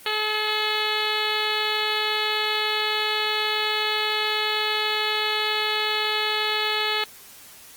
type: harmonic tone with a mistuned harmonic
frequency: 427.7 Hz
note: A4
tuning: 49 cents flat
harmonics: 1 / 2 / 3 / 4 / 5 / 6 / 7 / 8 / 9 / 10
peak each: -31 / -31 / -31 / -31 / -31 / -31 / -31 / -31 / -31 / -31 dBFS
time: 0.06-7.04 s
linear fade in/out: 2 ms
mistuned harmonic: 10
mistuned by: +20 cents
effects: white hiss -46 dBFS RMS until 7.76 s + Opus 24 kbps